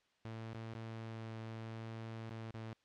sawtooth tone with dropouts, 112.4 Hz, A2, 37 cents sharp, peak -40 dBFS, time 0.25-2.73 s, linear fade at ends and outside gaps 0 ms, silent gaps 0.533-0.547 / 0.736-0.751 / 2.294-2.308 / 2.51-2.542 s, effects white hiss -75 dBFS RMS until 2.84 s + low-pass 4000 Hz 12 dB/octave

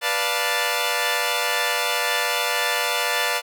10% pulse chord, B half-diminished seventh, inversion none, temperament equal with one note detuned, 490.2 / 587.3 / 698.5 / 880 Hz, B4 / D5 / F5 / A5, -13 / 0 / 0 / 0 cents, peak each -18 dBFS, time 0.01-3.42 s, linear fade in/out 50 ms, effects none

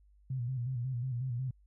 sine tone with vibrato, 125.3 Hz, B2, 25 cents sharp, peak -32 dBFS, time 0.3-1.51 s, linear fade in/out 5 ms, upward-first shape square, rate 5.5 Hz, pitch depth 78 cents each way, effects added 50 Hz sine -60 dBFS peak until 1.66 s

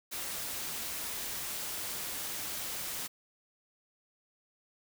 white noise, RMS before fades -38 dBFS, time 0.11-3.08 s, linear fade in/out 20 ms, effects none

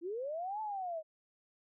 sine linear two-way sweep, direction up then down, 320 to 880 to 615 Hz, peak -36 dBFS, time 0.01-1.03 s, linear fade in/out 50 ms, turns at 0.61 s, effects none

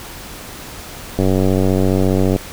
click train, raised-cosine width 2 ms, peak -3 dBFS, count 112, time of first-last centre 1.19-2.362 s, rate 94.7 Hz, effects pink hiss -33 dBFS RMS until 2.52 s

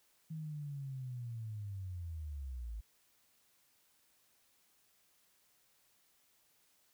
sine linear sweep, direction down, 160.7 to 51.91 Hz, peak -40 dBFS, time 0.3-2.81 s, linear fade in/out 10 ms, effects white hiss -72 dBFS RMS until 6.93 s

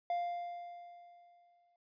triangle tone with exponential decay, 698.5 Hz, F5, in tune, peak -29 dBFS, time 0.1-1.76 s, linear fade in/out 2 ms, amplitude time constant 360 ms, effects resampled to 11025 Hz

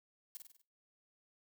blue noise with echo, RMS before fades -45 dBFS, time 0.35-0.37 s, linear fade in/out 0 ms, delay 49 ms, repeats 5, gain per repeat -5 dB, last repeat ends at 0.615 s, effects noise-tail reverb RT60 0.3 s tail -20 dB re dry

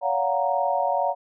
sine chord, Gb major seventh, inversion second, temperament equal with one note detuned, 567 / 698.5 / 740 / 932.3 Hz, Db5 / F5 / Gb5 / Bb5, +39 / 0 / 0 / 0 cents, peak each -26 dBFS, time 0.01-1.15 s, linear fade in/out 50 ms, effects none

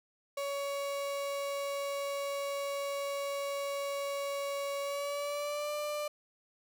35% pulse tone with pitch glide, 561 to 593.7 Hz, C#5 to D5, +21 to +19 cents, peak -32 dBFS, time 0.37-6.08 s, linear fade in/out 5 ms, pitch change +98 cents, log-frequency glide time 4.82-5.73 s, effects none

